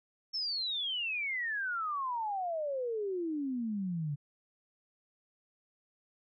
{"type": "exponential sweep", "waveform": "sine", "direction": "down", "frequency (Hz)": [5430, 140], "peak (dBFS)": -32, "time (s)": [0.33, 4.16], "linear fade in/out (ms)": 20, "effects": []}